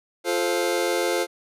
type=chord; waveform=sawtooth; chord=F major; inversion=none; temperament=just; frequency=349.2 / 436.5 / 523.8 Hz; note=F4 / A4 / C5; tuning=0 / -14 / +2 cents; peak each=-21 / -23 / -21 dBFS; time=0.24-1.27 s; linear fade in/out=50 ms; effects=resampled to 32000 Hz